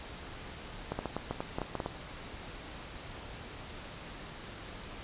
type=clicks; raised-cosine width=1 ms; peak=-19 dBFS; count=11; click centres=0.92 / 0.99 / 1.057 / 1.166 / 1.31 / 1.405 / 1.585 / 1.617 / 1.753 / 1.802 / 1.861 s; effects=pink hiss -45 dBFS RMS until 5.03 s + resampled to 8000 Hz